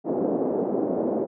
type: band-pass noise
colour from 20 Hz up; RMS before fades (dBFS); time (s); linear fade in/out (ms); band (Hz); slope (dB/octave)
pink; -25; 0.04-1.27; 50; 230 to 610; 24
effects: none